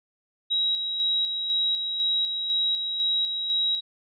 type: tone with tremolo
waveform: sine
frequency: 3842 Hz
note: B7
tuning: 48 cents flat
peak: -21 dBFS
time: 0.5-3.81 s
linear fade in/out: 20 ms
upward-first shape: square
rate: 2 Hz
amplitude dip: 45%
effects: none